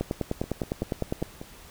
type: two click trains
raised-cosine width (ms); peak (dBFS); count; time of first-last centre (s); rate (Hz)
2; -13 / -23; 13 / 6; 0.01-1.226 / 0.44-1.415; 9.87 / 5.13
effects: pink hiss -49 dBFS RMS until 1.7 s